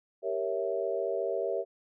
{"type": "chord", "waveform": "sine", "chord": "G diminished seventh", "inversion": "none", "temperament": "equal", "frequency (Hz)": [392, 466.2, 554.4, 659.3], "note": ["G4", "Bb4", "Db5", "Fb5"], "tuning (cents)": [0, 0, 0, 0], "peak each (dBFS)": -34, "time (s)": [0.22, 1.65], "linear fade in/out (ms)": 50, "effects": []}